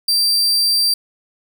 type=tone; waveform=40% pulse; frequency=4699 Hz; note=D8; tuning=in tune; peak=-12 dBFS; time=0.08-0.94 s; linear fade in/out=5 ms; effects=none